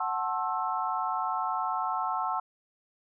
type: chord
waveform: sine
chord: F# half-diminished seventh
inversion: none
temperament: equal with one note detuned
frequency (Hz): 740 / 880 / 1070.3 / 1318.5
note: F#5 / A5 / C6 / E6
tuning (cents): 0 / 0 / +39 / 0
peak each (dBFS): -33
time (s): 0-2.4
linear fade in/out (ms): 5
effects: none